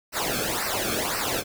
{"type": "noise with flanger", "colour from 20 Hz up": "pink", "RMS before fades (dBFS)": -27, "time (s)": [0.12, 1.44], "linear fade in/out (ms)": 50, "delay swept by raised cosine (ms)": [0.29, 1.06], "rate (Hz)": 1.9, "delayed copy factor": -0.85, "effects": []}